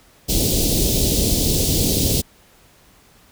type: band-stop noise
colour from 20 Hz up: pink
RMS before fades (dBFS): -18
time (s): 0.28-2.22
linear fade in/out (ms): 20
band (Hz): 510 to 3600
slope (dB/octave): 24
effects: pink hiss -52 dBFS RMS until 3.31 s